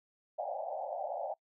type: band-pass noise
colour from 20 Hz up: white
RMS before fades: -38 dBFS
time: 0.38-1.34 s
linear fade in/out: 10 ms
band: 550 to 820 Hz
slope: 96 dB/octave
effects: noise-tail reverb RT60 0.1 s tail -25 dB re dry